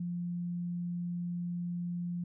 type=tone; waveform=sine; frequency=174.61 Hz; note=F3; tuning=in tune; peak=-33 dBFS; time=0-2.24 s; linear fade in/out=5 ms; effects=none